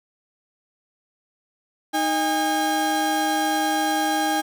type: tone pair together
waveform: 35% pulse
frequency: 311.1 / 810.6 Hz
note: D#4 / G#5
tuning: 0 / -42 cents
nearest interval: octave + perfect fourth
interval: 1658 cents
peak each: -23 / -20 dBFS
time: 1.93-4.42 s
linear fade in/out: 20 ms
effects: none